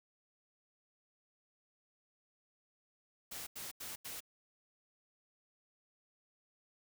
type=noise bursts; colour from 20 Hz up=white; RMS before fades=-45 dBFS; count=4; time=3.31-4.205 s; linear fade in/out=10 ms; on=160 ms; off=85 ms; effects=none